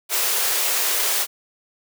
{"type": "high-pass noise", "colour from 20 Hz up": "white", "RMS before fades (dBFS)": -21, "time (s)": [0.09, 1.27], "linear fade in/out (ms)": 50, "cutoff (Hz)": 360, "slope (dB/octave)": 48, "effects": []}